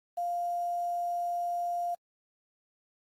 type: tone with quantisation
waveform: sine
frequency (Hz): 698.5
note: F5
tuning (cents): 0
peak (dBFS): -29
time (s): 0.17-1.95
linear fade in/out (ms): 10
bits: 9
effects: AAC 48 kbps